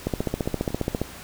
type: two click trains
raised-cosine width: 2 ms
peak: -10 / -23 dBFS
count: 15 / 4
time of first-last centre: 0.07-1.016 / 0.21-0.953 s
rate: 14.8 / 4.04 Hz
effects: pink hiss -41 dBFS RMS until 1.23 s